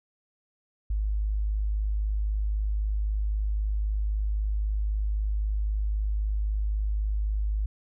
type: tone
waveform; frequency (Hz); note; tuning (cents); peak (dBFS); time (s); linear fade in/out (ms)
sine; 51.91; G#1; 0; -24; 0.9-7.66; 5
effects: none